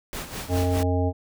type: noise with tremolo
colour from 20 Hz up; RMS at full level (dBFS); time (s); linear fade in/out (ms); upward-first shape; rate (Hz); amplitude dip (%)
pink; -32; 0.13-0.83; 0; sine; 4.9; 65
type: harmonic tone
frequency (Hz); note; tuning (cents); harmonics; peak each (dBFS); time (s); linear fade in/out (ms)
90; F#2; -47; 1 / 3 / 5 / 7 / 9; -22 / -27 / -29 / -30 / -32; 0.48-1.13; 50
effects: none